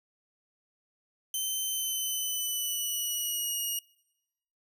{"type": "tone with pitch glide", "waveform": "10% pulse", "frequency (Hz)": [3081, 2875], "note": ["G7", "F7"], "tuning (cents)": [-31, 50], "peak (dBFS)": -22, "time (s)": [1.34, 3.79], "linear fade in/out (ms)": 2, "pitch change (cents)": -119, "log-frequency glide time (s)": [1.7, 3.6], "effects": ["noise-tail reverb RT60 1.0 s tail -26 dB re dry"]}